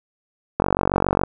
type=click train; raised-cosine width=1 ms; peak=-3 dBFS; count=31; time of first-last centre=0.6-1.236 s; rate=47.2 Hz; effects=none